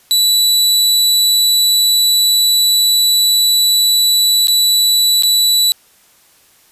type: tone with dropouts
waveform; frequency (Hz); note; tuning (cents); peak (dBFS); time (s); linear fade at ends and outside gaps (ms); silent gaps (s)
sawtooth; 3951; B7; 0; -6; 0.11-5.72; 0; 4.471-4.482 / 5.224-5.234
effects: white hiss -50 dBFS RMS until 6.71 s + resampled to 32000 Hz